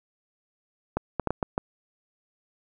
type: clicks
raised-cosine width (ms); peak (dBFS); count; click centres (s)
1; -11; 6; 0.97 / 1.197 / 1.273 / 1.306 / 1.428 / 1.579
effects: none